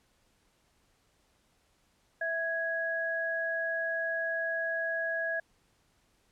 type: tone pair together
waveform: sine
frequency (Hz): 658 / 1661.2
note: E5 / G#6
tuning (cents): -3 / 0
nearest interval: octave + major third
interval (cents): 1603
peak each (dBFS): -34 / -31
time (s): 2.21-5.4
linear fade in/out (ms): 5
effects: pink hiss -70 dBFS RMS until 6.31 s + low-pass 11000 Hz 12 dB/octave